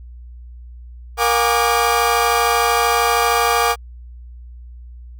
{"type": "tone cluster", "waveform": "35% pulse", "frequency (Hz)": [468.7, 715, 815, 1154, 1207], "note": ["A#4", "F5", "G#5", "D6", "D6"], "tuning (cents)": [9, 41, -33, -31, 47], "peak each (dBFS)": -19, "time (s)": [1.17, 3.76], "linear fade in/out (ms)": 50, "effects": ["added 60 Hz sine -34 dBFS peak until 5.19 s"]}